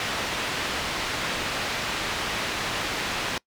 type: low-pass noise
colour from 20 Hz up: white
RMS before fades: -29 dBFS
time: 0-3.38 s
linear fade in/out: 2 ms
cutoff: 3200 Hz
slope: 12 dB/octave
effects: noise-tail reverb RT60 0.1 s tail -24 dB re dry